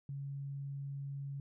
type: tone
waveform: sine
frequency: 139.4 Hz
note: C#3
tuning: 10 cents sharp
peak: -39 dBFS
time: 0.09-1.4 s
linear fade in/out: 2 ms
effects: none